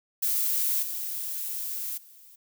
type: noise with level steps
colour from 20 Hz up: violet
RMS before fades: -26 / -33 / -52 dBFS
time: 0.22-2.36 s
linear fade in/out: 10 ms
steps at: 0.82 / 1.97 s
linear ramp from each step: 10 ms
effects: none